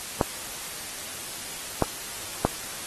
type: clicks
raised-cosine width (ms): 1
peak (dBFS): -6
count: 3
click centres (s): 0.212 / 1.823 / 2.45
effects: white hiss -36 dBFS RMS until 2.86 s + AAC 32 kbps